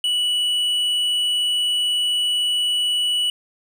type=tone with tanh clipping; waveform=triangle; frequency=2949 Hz; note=F#7; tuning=6 cents flat; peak=-19 dBFS; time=0.04-3.3 s; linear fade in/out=2 ms; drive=10 dB; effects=none

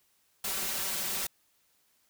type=noise with comb filter; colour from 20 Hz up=white; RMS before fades=-33 dBFS; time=0.44-1.27 s; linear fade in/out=5 ms; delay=5.2 ms; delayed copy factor=+0.7; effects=white hiss -70 dBFS RMS until 2.09 s

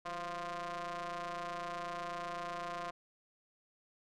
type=ring-modulated tone; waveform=sawtooth; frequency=176.8 Hz; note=F3; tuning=22 cents sharp; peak=-32 dBFS; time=0.05-2.91 s; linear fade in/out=10 ms; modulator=870 Hz; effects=low-pass 6000 Hz 12 dB/octave

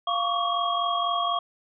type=tone cluster; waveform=sine; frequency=696 / 1114 / 1158 / 3266 Hz; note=F5 / C#6 / D6 / G#7; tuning=-6 / +8 / -25 / -30 cents; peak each=-28 / -26 / -31 / -31 dBFS; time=0.07-1.39 s; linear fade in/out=5 ms; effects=none

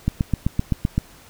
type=click train; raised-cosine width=5 ms; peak=-6 dBFS; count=8; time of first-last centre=0.08-0.98 s; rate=7.78 Hz; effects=pink hiss -48 dBFS RMS until 1.29 s

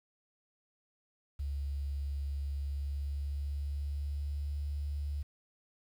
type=tone with pitch glide; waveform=sine; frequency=70.4 to 72.46 Hz; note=C#2 to D2; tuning=+27 to -23 cents; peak=-33 dBFS; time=1.39-5.23 s; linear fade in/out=10 ms; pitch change=+50 cents; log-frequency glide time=2.59-4.57 s; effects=10-bit

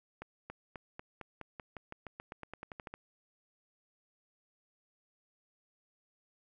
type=accelerating click train; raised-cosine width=0.5 ms; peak=-28 dBFS; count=19; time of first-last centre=0.22-2.94 s; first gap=280 ms; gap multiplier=0.92; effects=none

